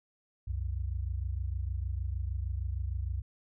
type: tone pair together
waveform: sine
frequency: 64 / 90.51 Hz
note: C2 / F#2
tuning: -38 / -38 cents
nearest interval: tritone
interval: 600 cents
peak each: -33 / -35 dBFS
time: 0.47-3.22 s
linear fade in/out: 10 ms
effects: none